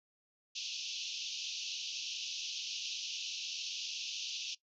pink band-pass noise, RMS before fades -41 dBFS, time 0.55-4.55 s, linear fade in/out 10 ms, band 2600 to 6400 Hz, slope 96 dB/octave, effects noise-tail reverb RT60 0.1 s tail -19 dB re dry

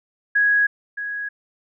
sine tone pair in turn, 1661.2 / 1661.2 Hz, G#6 / G#6, 0 / 0 cents, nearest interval unison, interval 0 cents, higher neither, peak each -14 / -25 dBFS, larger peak first, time 0.35-0.67 / 0.97-1.29 s, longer neither, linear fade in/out 10 ms, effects none

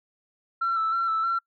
sine tone with vibrato, 1337 Hz, E6, 24 cents sharp, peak -21 dBFS, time 0.61-1.39 s, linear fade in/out 10 ms, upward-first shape square, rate 3.2 Hz, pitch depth 25 cents each way, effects noise-tail reverb RT60 0.1 s tail -26 dB re dry + tanh soft clip ceiling -19 dBFS

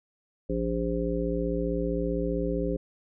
harmonic tone, 57.7 Hz, A#1, 17 cents flat, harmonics 1 / 3 / 5 / 7 / 9, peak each -32 / -32 / -32 / -32 / -32 dBFS, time 0.49-2.77 s, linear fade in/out 10 ms, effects none

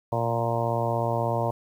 harmonic tone with a mistuned harmonic, 116.54 Hz, A#2, in tune, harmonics 1 / 2 / 3 / 4 / 5 / 6 / 7 / 8 / 9, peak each -28 / -36 / -35 / -33 / -29 / -31 / -37 / -31 / -38 dBFS, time 0.12-1.51 s, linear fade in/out 5 ms, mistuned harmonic 1, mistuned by +29 cents, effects 9-bit

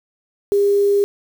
sine tone with quantisation, 403.5 Hz, G#4, 50 cents flat, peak -12 dBFS, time 0.52-1.04 s, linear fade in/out 0 ms, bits 6, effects none

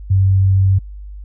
sine tone, 96 Hz, G2, 36 cents flat, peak -9 dBFS, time 0.1-0.79 s, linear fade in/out 10 ms, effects added 50 Hz sine -29 dBFS peak until 1.24 s

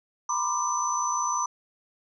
sine tone cluster, 963 / 1023 / 1189 / 6020 Hz, B5 / C6 / D6 / F#8, -44 / -39 / +21 / +29 cents, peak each -30 dBFS, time 0.29-1.46 s, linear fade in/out 5 ms, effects none

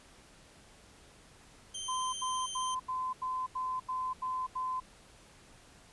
20% pulse tone with vibrato, 3125 Hz, G7, 6 cents flat, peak -32 dBFS, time 1.74-2.75 s, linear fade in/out 10 ms, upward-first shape sine, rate 15 Hz, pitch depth 12 cents each way
sine tone bursts, 1025 Hz, C6, 36 cents flat, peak -32 dBFS, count 9, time 1.88-4.802 s, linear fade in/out 10 ms, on 250 ms, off 84 ms
effects pink hiss -58 dBFS RMS until 5.92 s + resampled to 24000 Hz

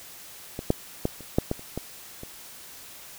clicks, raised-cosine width 2 ms, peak -18 / -6 / -10 / -29 / -6 / -12 / -30 / -16 / -24 dBFS, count 9, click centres 0.591 / 0.704 / 1.054 / 1.207 / 1.385 / 1.514 / 1.594 / 1.776 / 2.234 s, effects white hiss -45 dBFS RMS until 3.18 s

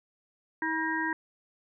harmonic tone with a mistuned harmonic, 320.9 Hz, E4, 46 cents flat, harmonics 1 / 3 / 5 / 6, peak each -33 / -33 / -33 / -33 dBFS, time 0.62-1.13 s, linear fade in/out 2 ms, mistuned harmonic 6, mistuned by -48 cents, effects none

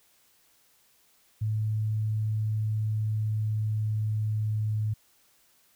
sine tone with pitch glide, 108.2 to 107.51 Hz, A2 to A2, -29 to -40 cents, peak -25 dBFS, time 1.41-4.94 s, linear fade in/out 10 ms, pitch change -11 cents, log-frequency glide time 2.59-4.8 s, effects white hiss -64 dBFS RMS until 5.75 s

